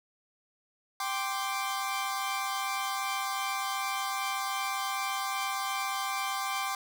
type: chord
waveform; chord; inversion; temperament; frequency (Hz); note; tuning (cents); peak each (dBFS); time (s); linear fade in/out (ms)
sawtooth; G suspended fourth; none; equal; 784 / 1046.5 / 1174.7; G5 / C6 / D6; 0 / 0 / 0; -31 / -32 / -31; 1-6.75; 2
effects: none